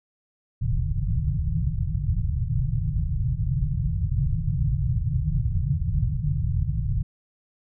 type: low-pass noise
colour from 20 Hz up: white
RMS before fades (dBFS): -24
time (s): 0.61-7.03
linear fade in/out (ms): 10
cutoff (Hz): 160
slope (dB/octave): 96
effects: none